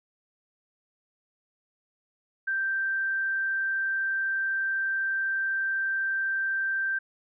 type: tone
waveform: sine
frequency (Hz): 1568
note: G6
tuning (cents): 0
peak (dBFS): -25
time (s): 2.47-6.99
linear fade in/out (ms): 10
effects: none